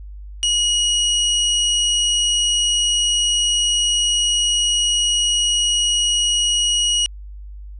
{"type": "tone", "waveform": "sawtooth", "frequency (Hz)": 2900, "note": "F#7", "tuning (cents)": -35, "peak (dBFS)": -12, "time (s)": [0.43, 7.06], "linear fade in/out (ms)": 0, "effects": ["added 50 Hz sine -32 dBFS peak until 7.79 s", "resampled to 22050 Hz"]}